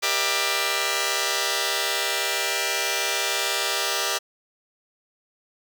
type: chord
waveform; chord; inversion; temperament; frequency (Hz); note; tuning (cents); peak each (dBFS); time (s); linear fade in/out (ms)
5% pulse; E half-diminished seventh; first; just; 395.6 / 474.7 / 593.3 / 659.3; G4 / Bb4 / D5 / E5; +16 / +31 / +18 / 0; -17; 0.02-4.19; 20
effects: none